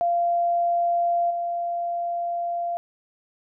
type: tone with level steps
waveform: sine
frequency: 691 Hz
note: F5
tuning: 19 cents flat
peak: -19 / -24 dBFS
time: 0.01-2.77 s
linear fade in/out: 0 ms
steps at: 1.3 s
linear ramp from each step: 10 ms
effects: none